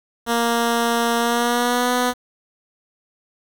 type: tone with pitch glide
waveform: 10% pulse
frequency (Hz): 233.8 to 247.7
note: A#3 to B3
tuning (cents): +5 to +5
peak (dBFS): -9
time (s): 0.26-2.14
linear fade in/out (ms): 50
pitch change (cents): +100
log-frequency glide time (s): 1.18-1.92
effects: 7-bit